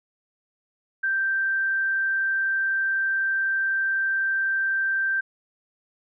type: tone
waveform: sine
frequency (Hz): 1568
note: G6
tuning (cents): 0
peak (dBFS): -21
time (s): 1.03-5.21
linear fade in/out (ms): 10
effects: none